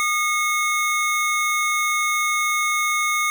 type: tone pair together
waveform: square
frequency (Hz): 1222 / 2177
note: D#6 / C#7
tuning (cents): -32 / -32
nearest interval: minor seventh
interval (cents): 1000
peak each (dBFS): -23 / -22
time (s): 0-3.3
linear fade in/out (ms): 0
effects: none